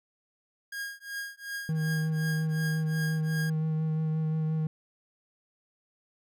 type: tone with tremolo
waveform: 45% pulse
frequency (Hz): 1629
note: G#6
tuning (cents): -34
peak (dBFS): -32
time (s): 0.72-3.5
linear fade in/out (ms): 5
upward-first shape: triangle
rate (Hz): 2.7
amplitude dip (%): 100
type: tone with vibrato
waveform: triangle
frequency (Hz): 157.5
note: D#3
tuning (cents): +21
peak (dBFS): -24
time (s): 1.69-4.67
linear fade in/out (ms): 2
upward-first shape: sine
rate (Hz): 5.7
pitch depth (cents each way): 14
effects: none